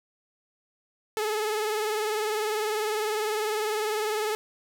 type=tone with vibrato; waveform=sawtooth; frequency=427.6 Hz; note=A4; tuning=49 cents flat; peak=-22 dBFS; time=1.17-4.35 s; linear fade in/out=0 ms; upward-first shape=sine; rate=20 Hz; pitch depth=56 cents each way; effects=none

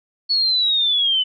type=linear sweep; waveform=sine; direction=down; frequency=4420 to 2989 Hz; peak=-15 dBFS; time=0.29-1.24 s; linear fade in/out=20 ms; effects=none

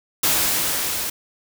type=noise with level ramp; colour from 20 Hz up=white; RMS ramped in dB=-18 to -26 dBFS; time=0.23-1.1 s; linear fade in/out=5 ms; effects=none

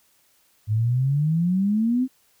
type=exponential sweep; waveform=sine; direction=up; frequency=103.83 to 264.1 Hz; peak=-18 dBFS; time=0.67-2.08 s; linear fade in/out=50 ms; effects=white hiss -62 dBFS RMS until 2.4 s

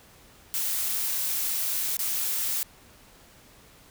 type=noise with dropouts; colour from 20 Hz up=blue; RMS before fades=-28 dBFS; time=0.54-2.63 s; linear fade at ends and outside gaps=0 ms; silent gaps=1.969-1.992 s; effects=pink hiss -54 dBFS RMS until 3.9 s

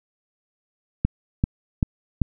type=click train; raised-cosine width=5 ms; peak=-6 dBFS; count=4; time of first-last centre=1.05-2.217 s; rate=2.57 Hz; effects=none

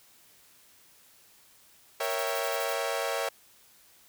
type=chord; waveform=sawtooth; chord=A# diminished seventh; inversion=none; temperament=equal; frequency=466.2 / 554.4 / 659.3 / 784 Hz; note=A#4 / C#5 / E5 / G5; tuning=0 / 0 / 0 / 0 cents; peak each=-31 / -29 / -30 / -33 dBFS; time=2-3.29 s; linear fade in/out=5 ms
type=noise with tremolo; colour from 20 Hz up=violet; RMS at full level=-39 dBFS; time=2.02-2.75 s; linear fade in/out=20 ms; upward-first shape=square; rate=12 Hz; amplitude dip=80%
effects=white hiss -59 dBFS RMS until 4.08 s

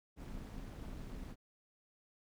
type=noise with amplitude modulation; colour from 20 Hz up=brown; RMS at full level=-43 dBFS; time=0.16-1.36 s; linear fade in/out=50 ms; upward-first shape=sine; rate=226 Hz; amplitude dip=75%; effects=none

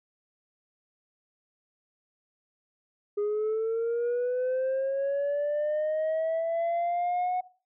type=linear sweep; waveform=sine; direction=up; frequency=410 to 734 Hz; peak=-23 dBFS; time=3.17-7.41 s; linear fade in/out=10 ms; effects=noise-tail reverb RT60 0.4 s tail -20 dB re dry + tanh soft clip ceiling -24 dBFS

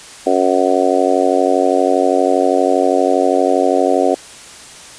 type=harmonic tone; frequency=92.5 Hz; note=F#2; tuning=in tune; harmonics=3 / 4 / 5 / 6 / 7 / 8; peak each=-18 / -18 / -18 / -18 / -18 / -18 dBFS; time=0.26-4.15 s; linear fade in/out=10 ms; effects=white hiss -36 dBFS RMS until 4.98 s + resampled to 22050 Hz

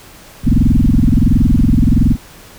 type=tone with frequency modulation; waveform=sine; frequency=101.5 Hz; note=G#2; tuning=39 cents flat; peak=-7 dBFS; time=0.43-2.17 s; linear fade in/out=50 ms; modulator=21.4 Hz; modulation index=7.7; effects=pink hiss -39 dBFS RMS until 2.58 s

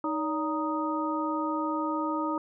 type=harmonic tone with a mistuned harmonic; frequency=311.1 Hz; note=D#4; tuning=in tune; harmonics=1 / 2 / 3 / 4; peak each=-30 / -36 / -33 / -33 dBFS; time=0.04-2.38 s; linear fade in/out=2 ms; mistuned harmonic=2; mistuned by=-140 cents; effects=none

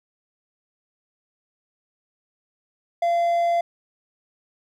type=tone; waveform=triangle; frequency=686 Hz; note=F5; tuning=31 cents flat; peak=-16 dBFS; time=3.02-3.61 s; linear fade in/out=5 ms; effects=none

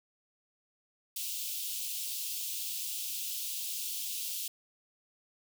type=high-pass noise; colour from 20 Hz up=white; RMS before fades=-37 dBFS; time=1.16-4.48 s; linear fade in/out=5 ms; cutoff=2700 Hz; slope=48 dB/octave; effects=none

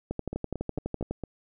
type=two click trains; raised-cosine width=2 ms; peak=-17 / -20 dBFS; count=13 / 5; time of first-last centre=0.11-1.11 / 0.33-1.237 s; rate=12 / 4.41 Hz; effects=none

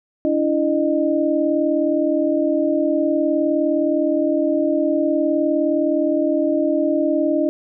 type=tone cluster; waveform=sine; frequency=289.6 / 329.1 / 613 Hz; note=D4 / E4 / D#5; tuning=-24 / -3 / -26 cents; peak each=-20 dBFS; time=0.25-7.49 s; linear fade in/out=0 ms; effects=none

